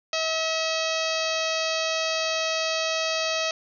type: harmonic tone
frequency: 643 Hz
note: E5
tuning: 43 cents flat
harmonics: 1 / 2 / 3 / 4 / 5 / 6 / 7 / 8 / 9 / 10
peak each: -28 / -33 / -35 / -31 / -34 / -34 / -33 / -37 / -37 / -40 dBFS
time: 0.13-3.51 s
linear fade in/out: 2 ms
effects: none